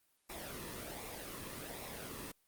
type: noise with flanger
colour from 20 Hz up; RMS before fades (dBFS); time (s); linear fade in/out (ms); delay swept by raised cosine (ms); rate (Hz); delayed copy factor
pink; -45; 0.29-2.32; 10; 0.64 to 1.37; 1.3; -0.55
effects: white hiss -75 dBFS RMS until 2.47 s + Opus 32 kbps